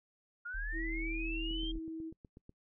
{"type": "linear sweep", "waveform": "sine", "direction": "up", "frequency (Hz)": [1398, 3227], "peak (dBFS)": -39, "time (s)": [0.45, 1.72], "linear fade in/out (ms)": 10}
{"type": "tone", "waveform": "sine", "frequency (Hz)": 38.69, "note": "D#1", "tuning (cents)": -9, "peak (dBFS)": -37, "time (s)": [0.54, 1.79], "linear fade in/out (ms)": 10}
{"type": "tone with pitch glide", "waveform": "sine", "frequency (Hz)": [326, 322.6], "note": ["E4", "E4"], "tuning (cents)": [-19, -37], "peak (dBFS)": -39, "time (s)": [0.72, 2.13], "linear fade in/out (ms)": 50, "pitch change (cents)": -18, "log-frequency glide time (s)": [1.39, 1.71]}
{"type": "click train", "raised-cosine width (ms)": 3, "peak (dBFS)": -39, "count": 9, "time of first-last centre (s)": [1.51, 2.494], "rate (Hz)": 8.13}
{"effects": ["noise-tail reverb RT60 0.1 s tail -26 dB re dry"]}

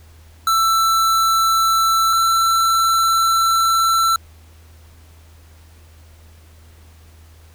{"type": "tone pair in turn", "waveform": "square", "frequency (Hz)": [1331, 1339.5], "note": ["E6", "E6"], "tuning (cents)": [16, 27], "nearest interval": "unison", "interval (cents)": 11, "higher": "second", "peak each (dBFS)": -14, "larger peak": "neither", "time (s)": [[0.47, 2.13], [2.13, 4.16]], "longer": "second", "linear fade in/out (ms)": 2, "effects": ["added 80 Hz sine -43 dBFS peak until 7.54 s", "pink hiss -52 dBFS RMS until 7.54 s"]}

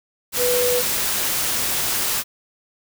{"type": "tone in noise", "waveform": "sine", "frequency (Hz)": 493.4, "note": "B4", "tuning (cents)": -2, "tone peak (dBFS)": -18, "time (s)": [0.37, 0.83], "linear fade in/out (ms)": 50, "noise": "white", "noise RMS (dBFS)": -22, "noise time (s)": [0.32, 2.24], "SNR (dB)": 1, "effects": []}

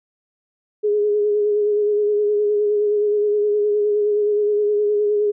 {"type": "tone with vibrato", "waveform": "sine", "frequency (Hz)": 416.6, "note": "G#4", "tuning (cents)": 5, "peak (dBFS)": -15, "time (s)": [0.83, 5.32], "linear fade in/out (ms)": 20, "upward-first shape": "sine", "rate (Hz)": 9.6, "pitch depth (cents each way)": 26, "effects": []}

